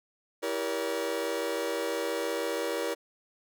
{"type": "chord", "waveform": "40% pulse", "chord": "E diminished seventh", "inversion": "none", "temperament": "just", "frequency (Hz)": [329.6, 395.6, 474.7, 569.6], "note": ["E4", "G4", "Bb4", "Db5"], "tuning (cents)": [0, 16, 31, 47], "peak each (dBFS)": [-36, -36, -32, -34], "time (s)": [0.42, 2.95], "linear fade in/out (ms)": 20, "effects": []}